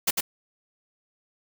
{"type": "noise with echo", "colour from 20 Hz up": "white", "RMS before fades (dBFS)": -22, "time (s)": [0.07, 0.11], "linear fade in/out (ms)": 10, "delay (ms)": 100, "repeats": 1, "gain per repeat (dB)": -3, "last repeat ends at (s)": 0.21, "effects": []}